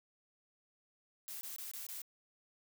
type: noise bursts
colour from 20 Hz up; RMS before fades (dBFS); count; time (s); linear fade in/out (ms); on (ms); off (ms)
blue; -45; 5; 1.28-2.018; 0; 130; 22
effects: none